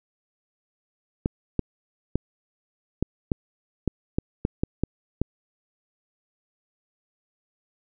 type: clicks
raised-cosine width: 3 ms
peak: -9 dBFS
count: 11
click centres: 1.259 / 1.593 / 2.156 / 3.026 / 3.318 / 3.877 / 4.185 / 4.451 / 4.635 / 4.836 / 5.216 s
effects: none